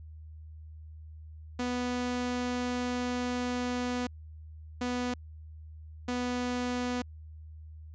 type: tone bursts at uneven times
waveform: sawtooth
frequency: 246.8 Hz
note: B3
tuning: 1 cent flat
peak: -26 dBFS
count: 3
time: 1.59-4.07 / 4.81-5.14 / 6.08-7.02 s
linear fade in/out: 5 ms
effects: added 78 Hz sine -44 dBFS peak until 7.94 s + resampled to 16000 Hz